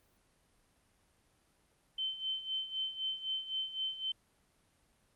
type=tone with tremolo; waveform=sine; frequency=3082 Hz; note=G7; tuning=30 cents flat; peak=-32 dBFS; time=1.98-4.12 s; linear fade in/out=5 ms; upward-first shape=sine; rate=3.9 Hz; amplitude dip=75%; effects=pink hiss -71 dBFS RMS until 5.15 s + Opus 32 kbps